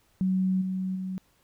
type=tone with level steps; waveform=sine; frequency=187.3 Hz; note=F#3; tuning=21 cents sharp; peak=-22 / -27 / -30 dBFS; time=0.21-1.18 s; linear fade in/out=0 ms; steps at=0.61 / 0.95 s; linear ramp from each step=10 ms; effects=pink hiss -66 dBFS RMS until 1.43 s